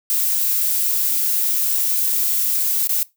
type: noise with dropouts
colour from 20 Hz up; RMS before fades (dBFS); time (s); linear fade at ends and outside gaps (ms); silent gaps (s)
violet; -19; 0.1-3.03; 0; 2.872-2.893
effects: noise-tail reverb RT60 0.2 s tail -20 dB re dry